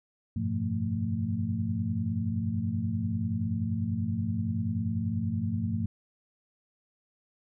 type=tone cluster; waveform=sine; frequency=91.3 / 101.7 / 121 / 175 / 224.4 Hz; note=F#2 / G#2 / B2 / F3 / A3; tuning=-23 / -36 / -35 / +4 / +34 cents; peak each=-38 / -31 / -37 / -35 / -32 dBFS; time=0.36-5.86 s; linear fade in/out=5 ms; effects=none

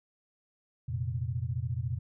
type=chord; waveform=sine; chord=F suspended fourth; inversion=none; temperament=equal; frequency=87.31 / 116.54 / 130.81 Hz; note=F2 / Bb2 / C3; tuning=0 / 0 / 0 cents; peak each=-36 / -33 / -35 dBFS; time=0.88-1.99 s; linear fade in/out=10 ms; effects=none

